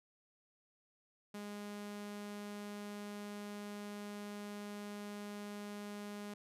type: tone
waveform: sawtooth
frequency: 205.9 Hz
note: G#3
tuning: 15 cents flat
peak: -40 dBFS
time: 1.34-6.34 s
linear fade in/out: 5 ms
effects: resampled to 32000 Hz